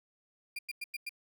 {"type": "tone bursts", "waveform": "35% pulse", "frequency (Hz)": 2400, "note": "D7", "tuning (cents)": 37, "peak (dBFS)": -34, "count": 5, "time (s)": [0.56, 1.093], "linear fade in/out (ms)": 5, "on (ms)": 29, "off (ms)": 97, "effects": []}